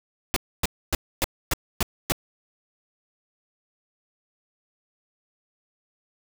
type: noise bursts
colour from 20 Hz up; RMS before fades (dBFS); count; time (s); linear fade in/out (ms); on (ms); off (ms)
pink; -22; 7; 0.34-2.121; 0; 23; 270
effects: none